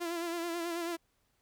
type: tone with vibrato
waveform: sawtooth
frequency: 340 Hz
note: F4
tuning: 46 cents flat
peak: -30 dBFS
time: 0-0.97 s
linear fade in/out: 20 ms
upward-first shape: sine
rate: 9.2 Hz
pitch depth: 47 cents each way
effects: pink hiss -75 dBFS RMS until 1.41 s